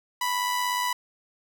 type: tone with amplitude modulation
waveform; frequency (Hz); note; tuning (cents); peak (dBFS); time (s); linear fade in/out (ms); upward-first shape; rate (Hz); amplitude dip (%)
sawtooth; 987.8; B5; 0; -19; 0.21-0.93; 5; sine; 96.8; 40
effects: none